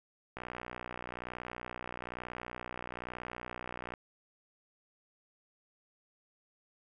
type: click train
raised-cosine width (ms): 0.5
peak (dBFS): -25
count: 219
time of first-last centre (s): 0.37-3.938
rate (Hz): 61.1
effects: none